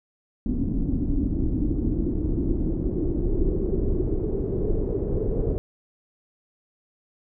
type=noise with low-pass filter sweep; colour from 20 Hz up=brown; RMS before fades=-24 dBFS; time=0.46-5.58 s; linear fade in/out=0 ms; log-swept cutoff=260 to 450 Hz; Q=5.1; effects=none